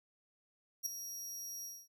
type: tone with ADSR envelope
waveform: sawtooth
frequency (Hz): 5670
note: F8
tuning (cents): +25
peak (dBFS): -29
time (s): 0.83-1.88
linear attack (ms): 31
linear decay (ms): 5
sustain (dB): -11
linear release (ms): 240
effects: none